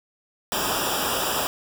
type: noise with comb filter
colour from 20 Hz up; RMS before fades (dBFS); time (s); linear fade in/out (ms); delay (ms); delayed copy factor
pink; -25; 0.52-1.47; 0; 0.47; -0.9
effects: none